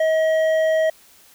sine tone with hard clipping, 636 Hz, D#5, 38 cents sharp, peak -17 dBFS, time 0-0.9 s, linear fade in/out 5 ms, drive 7 dB, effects white hiss -51 dBFS RMS until 1.34 s

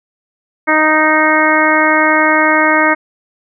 harmonic tone, 310.4 Hz, D#4, 4 cents flat, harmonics 1 / 2 / 3 / 4 / 5 / 6 / 7, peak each -16 / -16 / -16 / -16 / -16 / -16 / -16 dBFS, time 0.67-2.95 s, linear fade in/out 20 ms, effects none

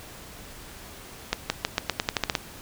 accelerating click train, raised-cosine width 0.2 ms, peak -5 dBFS, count 11, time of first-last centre 1.33-2.352 s, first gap 170 ms, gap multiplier 0.88, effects pink hiss -44 dBFS RMS until 2.61 s

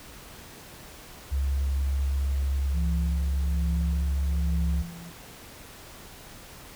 sine tone with pitch glide, 68.5 to 69.22 Hz, C#2 to C#2, -20 to -2 cents, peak -23 dBFS, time 1.31-4.83 s, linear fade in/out 20 ms, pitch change +18 cents, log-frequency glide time 3.38-4.03 s
sine tone with tremolo, 170 Hz, F3, 46 cents flat, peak -29 dBFS, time 2.72-5.13 s, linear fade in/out 50 ms, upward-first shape sine, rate 1.2 Hz, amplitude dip 75%
effects pink hiss -46 dBFS RMS until 6.75 s

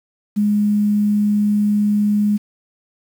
sine tone with quantisation, 207.7 Hz, G#3, in tune, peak -13 dBFS, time 0.36-2.38 s, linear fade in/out 20 ms, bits 7, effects none

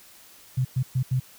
sine tone bursts at uneven times, 128.7 Hz, C3, 28 cents flat, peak -20 dBFS, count 4, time 0.57-0.65 / 0.76-0.83 / 0.95-1.03 / 1.11-1.2 s, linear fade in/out 10 ms, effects white hiss -51 dBFS RMS until 1.38 s

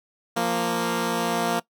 10% pulse tone pair together, 173.88 / 232.1 Hz, F3 / A#3, -7 / -7 cents, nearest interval perfect fourth, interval 500 cents, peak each -19 / -16 dBFS, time 0.36-1.6 s, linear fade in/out 10 ms, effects noise-tail reverb RT60 0.1 s tail -20 dB re dry

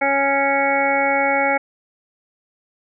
harmonic tone, 277 Hz, C#4, 1 cent flat, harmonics 1 / 2 / 3 / 5 / 6 / 7 / 8, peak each -27 / -21 / -20 / -26 / -29 / -27 / -21 dBFS, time 0.01-1.58 s, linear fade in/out 10 ms, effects none

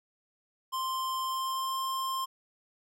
square tone with pitch glide, 1046.5 to 1055.6 Hz, C6 to C6, 0 to +15 cents, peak -31 dBFS, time 0.72-2.26 s, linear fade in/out 20 ms, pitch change +15 cents, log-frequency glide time 1.2-1.78 s, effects none

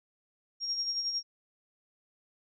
sine tone with tremolo, 5580 Hz, F8, 2 cents flat, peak -28 dBFS, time 0.6-1.23 s, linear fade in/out 50 ms, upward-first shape sine, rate 11 Hz, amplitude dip 50%, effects none

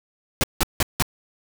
pink noise bursts, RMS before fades -19 dBFS, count 4, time 0.41-1.024 s, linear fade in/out 0 ms, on 26 ms, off 170 ms, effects none

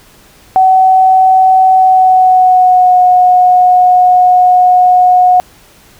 sine tone with pitch glide, 754 to 727.9 Hz, F#5 to F#5, +32 to -29 cents, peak -3 dBFS, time 0.56-5.4 s, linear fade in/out 0 ms, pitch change -61 cents, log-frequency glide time 1.71-2.99 s, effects pink hiss -42 dBFS RMS until 5.99 s

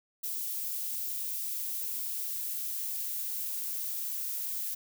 violet noise with high-pass filter sweep, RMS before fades -35 dBFS, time 0.23-4.75 s, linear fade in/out 10 ms, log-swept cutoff 2300 to 1000 Hz, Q 0.74, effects none

